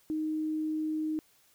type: tone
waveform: sine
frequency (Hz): 311.1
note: D#4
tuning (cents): 0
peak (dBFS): -29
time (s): 0.1-1.19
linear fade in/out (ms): 0
effects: white hiss -65 dBFS RMS until 1.54 s